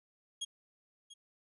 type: tone with echo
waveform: sawtooth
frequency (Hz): 3278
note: G#7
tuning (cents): -23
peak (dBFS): -32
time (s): 0.41-0.45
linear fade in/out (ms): 10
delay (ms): 690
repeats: 1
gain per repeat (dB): -15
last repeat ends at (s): 1.14
effects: resampled to 24000 Hz